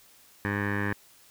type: tone with low-pass filter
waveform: 15% pulse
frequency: 101.6 Hz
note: G#2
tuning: 38 cents flat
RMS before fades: -29 dBFS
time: 0.45-0.93 s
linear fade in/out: 0 ms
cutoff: 1800 Hz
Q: 5.4
effects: white hiss -57 dBFS RMS until 1.3 s

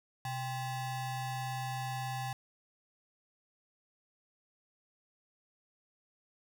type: ring-modulated tone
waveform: square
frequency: 459.1 Hz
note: A#4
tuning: 26 cents flat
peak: -33 dBFS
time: 0.25-2.33 s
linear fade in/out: 2 ms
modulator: 332 Hz
effects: none

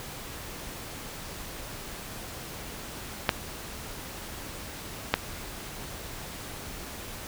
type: clicks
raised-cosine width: 0.3 ms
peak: -4 dBFS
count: 2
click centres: 3.292 / 5.14 s
effects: pink hiss -40 dBFS RMS until 7.27 s

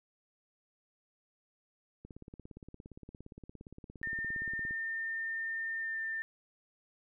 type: click train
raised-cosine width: 3 ms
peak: -35 dBFS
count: 47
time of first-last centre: 2.05-4.709 s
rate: 17.3 Hz
type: tone with pitch glide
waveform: sine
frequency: 1810 to 1794.4 Hz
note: A6 to A6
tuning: +48 to +34 cents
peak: -34 dBFS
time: 4.03-6.22 s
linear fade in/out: 0 ms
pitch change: -14 cents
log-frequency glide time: 5.77-5.96 s
effects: none

